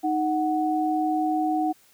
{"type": "tone pair together", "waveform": "sine", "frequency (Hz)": [311.1, 741.3], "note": ["D#4", "F#5"], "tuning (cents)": [0, 3], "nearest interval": "octave + minor third", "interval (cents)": 1503, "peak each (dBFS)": -24, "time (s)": [0.03, 1.73], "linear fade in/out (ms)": 20, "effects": ["white hiss -58 dBFS RMS until 1.93 s"]}